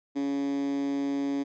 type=tone with high-pass filter; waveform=10% pulse; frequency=140 Hz; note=C#3; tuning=18 cents sharp; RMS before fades=-29 dBFS; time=0.15-1.44 s; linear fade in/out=20 ms; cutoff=290 Hz; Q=9.8; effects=resampled to 16000 Hz